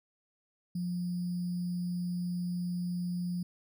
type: tone with sample-and-hold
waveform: sine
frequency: 176.9 Hz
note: F3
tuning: 23 cents sharp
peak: -31 dBFS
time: 0.75-3.43 s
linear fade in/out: 5 ms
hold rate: 4900 Hz
effects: none